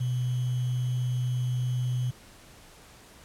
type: tone with sample-and-hold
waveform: sine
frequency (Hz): 124.8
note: B2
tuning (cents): +19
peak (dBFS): -25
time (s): 0-2.11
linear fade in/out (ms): 10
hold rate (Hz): 3150
effects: pink hiss -52 dBFS RMS until 3.24 s + low-pass 12000 Hz 12 dB/octave